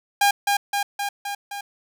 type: tone with echo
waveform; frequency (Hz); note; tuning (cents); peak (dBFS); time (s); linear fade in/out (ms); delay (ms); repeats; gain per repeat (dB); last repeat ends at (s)
sawtooth; 808; G#5; -48; -11; 0.21-0.31; 5; 260; 5; -3; 1.61
effects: none